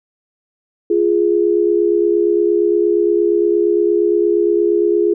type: tone pair together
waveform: sine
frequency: 346.7 / 415.3 Hz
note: F4 / G#4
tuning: -13 / 0 cents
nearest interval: minor third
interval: 313 cents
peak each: -14 dBFS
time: 0.9-5.14 s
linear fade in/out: 5 ms
effects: none